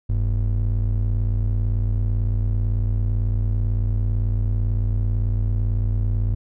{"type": "ring-modulated tone", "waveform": "triangle", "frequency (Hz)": 73.42, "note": "D2", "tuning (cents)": 0, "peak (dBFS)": -13, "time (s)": [0.09, 6.35], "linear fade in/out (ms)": 10, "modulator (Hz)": 29, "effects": []}